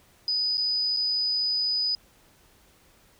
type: tone with dropouts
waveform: sine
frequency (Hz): 4978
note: D#8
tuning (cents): 0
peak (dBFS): -23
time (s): 0.28-1.95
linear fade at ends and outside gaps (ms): 1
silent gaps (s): 0.572-0.579 / 0.965-0.97
effects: pink hiss -59 dBFS RMS until 3.19 s